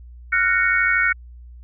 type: chord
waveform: sine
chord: Gb major seventh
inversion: third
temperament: just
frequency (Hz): 1387.5 / 1480 / 1850 / 2220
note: F6 / Gb6 / Bb6 / Db7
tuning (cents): -12 / 0 / -14 / +2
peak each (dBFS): -23 / -20 / -22 / -20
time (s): 0.32-1.13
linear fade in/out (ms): 10
effects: added 60 Hz sine -38 dBFS peak until 1.63 s